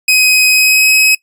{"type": "tone with pitch glide", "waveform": "sawtooth", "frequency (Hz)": [2521, 2547], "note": ["D#7", "D#7"], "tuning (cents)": [22, 40], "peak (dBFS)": -3, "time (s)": [0.08, 1.15], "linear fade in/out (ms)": 5, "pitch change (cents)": 18, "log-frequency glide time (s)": [0.48, 0.9], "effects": ["noise-tail reverb RT60 0.1 s tail -21 dB re dry", "resampled to 32000 Hz"]}